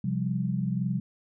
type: chord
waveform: sine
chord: C suspended fourth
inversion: none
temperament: just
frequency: 130.81 / 174.42 / 196.22 Hz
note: C3 / F3 / G3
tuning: 0 / -2 / +2 cents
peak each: -30 dBFS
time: 0.04-1 s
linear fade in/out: 5 ms
effects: none